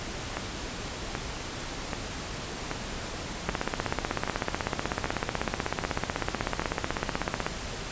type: two click trains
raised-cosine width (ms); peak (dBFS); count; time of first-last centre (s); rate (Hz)
0.5; -11 / -14; 65 / 9; 3.49-7.465 / 0.37-6.62; 16.1 / 1.28
effects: pink hiss -36 dBFS RMS until 7.91 s + resampled to 16000 Hz